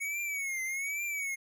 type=tone with vibrato; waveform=square; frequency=2217 Hz; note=C#7; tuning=in tune; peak=-33 dBFS; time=0-1.36 s; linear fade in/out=20 ms; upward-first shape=triangle; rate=1.2 Hz; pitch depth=130 cents each way; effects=none